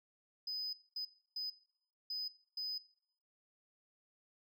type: tone bursts at uneven times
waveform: sine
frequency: 5010 Hz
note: D#8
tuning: 11 cents sharp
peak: -36 dBFS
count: 5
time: 0.47-0.73 / 0.96-1.05 / 1.36-1.5 / 2.1-2.28 / 2.57-2.78 s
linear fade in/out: 5 ms
effects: noise-tail reverb RT60 0.6 s tail -18 dB re dry + tanh soft clip ceiling -36 dBFS